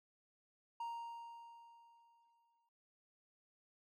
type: tone with exponential decay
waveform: triangle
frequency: 932.3 Hz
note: A#5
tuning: in tune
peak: -38 dBFS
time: 0.8-2.69 s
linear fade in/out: 5 ms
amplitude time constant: 410 ms
effects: none